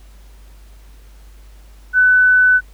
sine tone, 1500 Hz, F#6, 23 cents sharp, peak -8 dBFS, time 1.93-2.61 s, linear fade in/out 50 ms, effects added 50 Hz sine -39 dBFS peak until 2.73 s + pink hiss -52 dBFS RMS until 2.73 s

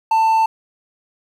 triangle tone, 890 Hz, A5, 20 cents sharp, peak -10 dBFS, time 0.11-0.46 s, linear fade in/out 5 ms, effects 8-bit

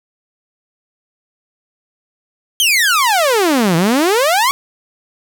sawtooth exponential two-way sweep, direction down then up, 3241 to 158.6 to 1146 Hz, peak -7 dBFS, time 2.6-4.51 s, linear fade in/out 0 ms, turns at 3.76 s, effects none

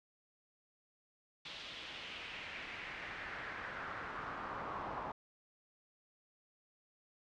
brown noise with band-pass filter sweep, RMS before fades -45 dBFS, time 1.45-5.12 s, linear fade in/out 5 ms, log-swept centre 3600 to 950 Hz, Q 2.4, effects low-pass 6000 Hz 12 dB/octave

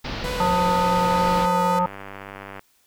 pink low-pass noise, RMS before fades -30 dBFS, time 0.04-1.46 s, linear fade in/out 10 ms, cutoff 5200 Hz, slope 48 dB/octave
sawtooth tone with vibrato, 493.9 Hz, B4, in tune, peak -24 dBFS, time 0.24-1.79 s, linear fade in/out 2 ms, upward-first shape sine, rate 3.4 Hz, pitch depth 17 cents each way
harmonic tone, 178.9 Hz, F3, 42 cents sharp, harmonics 1 / 3 / 5 / 7, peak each -25 / -26 / -20 / -26 dBFS, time 0.4-1.86 s, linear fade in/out 2 ms
click train, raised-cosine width 0.5 ms, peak -21 dBFS, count 147, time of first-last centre 1.11-2.594 s, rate 98.4 Hz
effects white hiss -62 dBFS RMS until 2.86 s

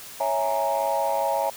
sine chord, A# half-diminished seventh, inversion first, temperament equal, 554.4 / 659.3 / 830.6 / 932.3 Hz, C#5 / E5 / G#5 / A#5, 0 / 0 / 0 / 0 cents, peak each -26 dBFS, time 0.2-1.5 s, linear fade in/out 5 ms, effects tanh soft clip ceiling -15 dBFS + white hiss -41 dBFS RMS until 1.56 s

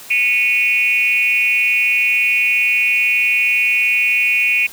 sine tone with frequency modulation, 2460 Hz, D#7, 20 cents flat, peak -12 dBFS, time 0.1-4.67 s, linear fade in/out 10 ms, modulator 240 Hz, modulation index 0.9, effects white hiss -37 dBFS RMS until 4.72 s

